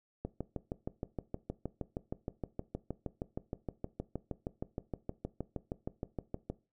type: click train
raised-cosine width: 2 ms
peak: -23 dBFS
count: 41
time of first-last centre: 0.25-6.5 s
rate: 6.4 Hz
effects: noise-tail reverb RT60 0.3 s tail -18 dB re dry